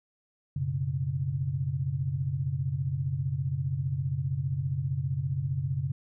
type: chord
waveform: sine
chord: F# suspended fourth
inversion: none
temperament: equal with one note detuned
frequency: 92.02 / 123.47 / 138.59 Hz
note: F#2 / B2 / C#3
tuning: -9 / 0 / 0 cents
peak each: -35 / -33 / -29 dBFS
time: 0.56-5.92 s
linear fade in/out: 5 ms
effects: none